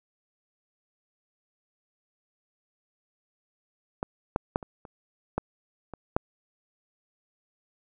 clicks, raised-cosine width 1 ms, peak -15 / -10 / -10 / -25 / -30 / -12 / -24 / -8 dBFS, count 8, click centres 4.029 / 4.361 / 4.559 / 4.628 / 4.852 / 5.38 / 5.937 / 6.165 s, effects none

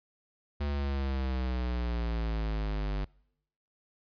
square exponential sweep, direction down, 72.9 to 49 Hz, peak -30 dBFS, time 0.6-3.05 s, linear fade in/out 10 ms, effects noise-tail reverb RT60 0.8 s tail -26 dB re dry + resampled to 11025 Hz

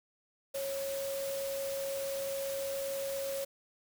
sine tone in noise, 549 Hz, C#5, 17 cents flat, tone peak -34 dBFS, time 0.54-3.45 s, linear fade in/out 10 ms, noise white, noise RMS -43 dBFS, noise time 0.54-3.45 s, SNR +6 dB, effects none

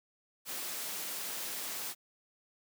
white noise, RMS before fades -39 dBFS, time 0.45-1.95 s, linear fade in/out 50 ms, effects high-pass 200 Hz 12 dB/octave

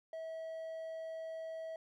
triangle tone, 647 Hz, E5, 32 cents flat, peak -39 dBFS, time 0.13-1.76 s, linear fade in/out 2 ms, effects none

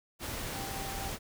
sine tone in noise, 784 Hz, G5, in tune, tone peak -42 dBFS, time 0.52-1.12 s, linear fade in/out 50 ms, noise pink, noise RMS -38 dBFS, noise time 0.19-1.19 s, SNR -7 dB, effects none

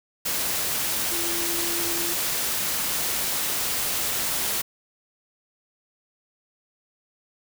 sine tone in noise, 340.8 Hz, F4, 42 cents flat, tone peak -33 dBFS, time 1.11-2.14 s, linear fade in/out 10 ms, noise white, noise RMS -26 dBFS, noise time 0.25-4.62 s, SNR -10 dB, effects none

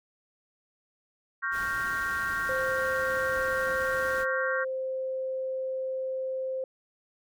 sine chord, G half-diminished seventh, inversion second, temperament equal, 1108.7 / 1396.9 / 1568 / 1864.7 Hz, Db6 / F6 / G6 / Bb6, 0 / 0 / 0 / 0 cents, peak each -35 / -33 / -31 / -35 dBFS, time 1.42-4.65 s, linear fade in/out 20 ms
pink noise, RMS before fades -43 dBFS, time 1.51-4.26 s, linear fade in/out 50 ms
sine tone, 523.3 Hz, C5, in tune, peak -29 dBFS, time 2.49-6.64 s, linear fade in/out 2 ms
effects none

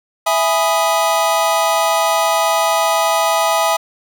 square chord, E major seventh, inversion none, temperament equal, 659.3 / 830.6 / 987.8 / 1244.5 Hz, E5 / G#5 / B5 / D#6, 0 / 0 / 0 / 0 cents, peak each -18 / -19 / -22 / -20 dBFS, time 0.26-3.77 s, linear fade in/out 10 ms, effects none

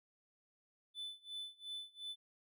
triangle tone with tremolo, 3504 Hz, A7, 8 cents flat, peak -40 dBFS, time 0.94-2.16 s, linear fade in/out 50 ms, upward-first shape sine, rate 2.8 Hz, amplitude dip 95%, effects none

